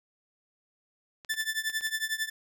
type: clicks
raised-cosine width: 0.2 ms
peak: -30 dBFS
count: 6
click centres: 1.248 / 1.34 / 1.412 / 1.699 / 1.81 / 1.868 s
type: tone with tremolo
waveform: sawtooth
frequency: 1760 Hz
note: A6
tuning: in tune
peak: -22 dBFS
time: 1.29-2.3 s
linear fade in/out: 10 ms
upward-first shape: triangle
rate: 11 Hz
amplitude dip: 95%
effects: none